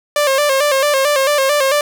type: tone with vibrato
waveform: sawtooth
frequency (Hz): 562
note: C#5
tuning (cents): +24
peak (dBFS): -8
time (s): 0.16-1.81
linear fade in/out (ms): 2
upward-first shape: square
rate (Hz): 4.5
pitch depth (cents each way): 79
effects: none